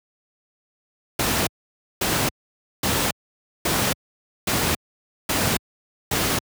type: noise bursts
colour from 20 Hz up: pink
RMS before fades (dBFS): -21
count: 7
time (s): 1.19-6.39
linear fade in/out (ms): 5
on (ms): 280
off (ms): 540
effects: high-pass 80 Hz 12 dB/octave